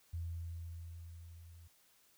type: tone with level ramp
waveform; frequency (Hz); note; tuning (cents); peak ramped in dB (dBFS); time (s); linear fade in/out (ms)
sine; 84; E2; +33; -37 to -54; 0.13-1.68; 10
effects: white hiss -69 dBFS RMS until 2.17 s